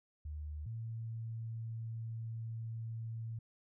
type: tone pair in turn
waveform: sine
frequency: 75.4 / 113.43 Hz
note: D2 / A#2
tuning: +46 / -47 cents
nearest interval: perfect fifth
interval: 707 cents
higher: second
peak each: -40 / -39 dBFS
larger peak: second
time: 0.25-0.66 / 0.66-3.39 s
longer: second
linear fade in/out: 5 ms
effects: none

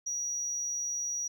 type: tone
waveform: sine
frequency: 5780 Hz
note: F#8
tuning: 41 cents flat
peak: -30 dBFS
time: 0.06-1.28 s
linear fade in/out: 10 ms
effects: tanh soft clip ceiling -27 dBFS + 12-bit

